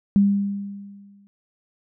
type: tone with exponential decay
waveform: sine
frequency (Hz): 200.2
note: G3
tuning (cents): +37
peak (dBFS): -11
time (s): 0.16-1.27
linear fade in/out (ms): 0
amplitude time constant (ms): 240
effects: none